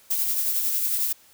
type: noise with tremolo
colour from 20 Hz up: violet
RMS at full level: -23 dBFS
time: 0.1-1.13 s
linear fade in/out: 10 ms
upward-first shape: sine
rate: 11 Hz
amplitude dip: 35%
effects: white hiss -55 dBFS RMS until 1.33 s